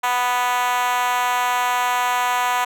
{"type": "tone with high-pass filter", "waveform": "5% pulse", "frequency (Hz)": 246.9, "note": "B3", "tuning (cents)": 0, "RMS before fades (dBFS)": -20, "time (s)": [0.03, 2.65], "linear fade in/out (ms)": 10, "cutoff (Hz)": 860, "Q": 7.4, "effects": []}